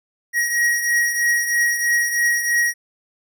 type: beating tone pair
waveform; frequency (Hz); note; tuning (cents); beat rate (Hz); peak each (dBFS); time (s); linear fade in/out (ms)
square; 1895 / 1898.1; A#6 / A#6; +28 / +31; 3.1; -18 / -25; 0.33-2.74; 50
effects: none